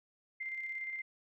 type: tone with tremolo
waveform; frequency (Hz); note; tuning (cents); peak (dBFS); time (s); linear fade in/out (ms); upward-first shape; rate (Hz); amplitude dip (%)
sine; 2092; C7; -1; -36; 0.4-1.02; 10; square; 17; 35
effects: none